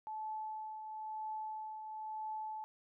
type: tone with tremolo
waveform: sine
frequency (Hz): 867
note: A5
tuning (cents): -26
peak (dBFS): -38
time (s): 0.07-2.64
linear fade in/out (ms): 0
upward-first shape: triangle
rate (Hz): 1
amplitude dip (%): 50
effects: none